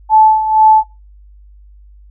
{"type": "tone with tremolo", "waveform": "sine", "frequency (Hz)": 870, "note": "A5", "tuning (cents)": -20, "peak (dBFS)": -3, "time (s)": [0.09, 0.84], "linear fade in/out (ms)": 50, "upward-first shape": "sine", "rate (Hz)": 2.1, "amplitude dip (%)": 70, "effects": ["noise-tail reverb RT60 0.3 s tail -23 dB re dry", "added 50 Hz sine -38 dBFS peak until 2.1 s"]}